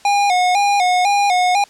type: tone with vibrato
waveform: square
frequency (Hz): 767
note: G5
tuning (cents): -38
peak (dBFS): -13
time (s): 0.05-1.64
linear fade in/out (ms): 2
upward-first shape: square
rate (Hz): 2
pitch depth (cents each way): 96
effects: white hiss -46 dBFS RMS until 1.69 s + low-pass 7000 Hz 12 dB/octave